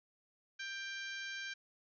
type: harmonic tone with a mistuned harmonic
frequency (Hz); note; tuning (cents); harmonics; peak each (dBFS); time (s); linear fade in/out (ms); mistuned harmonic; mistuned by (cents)
789; G5; +11; 2 / 3 / 4 / 5 / 6 / 7 / 8; -43 / -48 / -50 / -52 / -55 / -55 / -56; 0.59-1.54; 10; 6; -34
effects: none